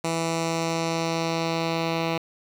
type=tone with low-pass filter sweep; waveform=10% pulse; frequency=164.81 Hz; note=E3; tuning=in tune; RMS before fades=-26 dBFS; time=0.04-2.18 s; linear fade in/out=5 ms; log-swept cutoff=8400 to 3500 Hz; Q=1.6; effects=7-bit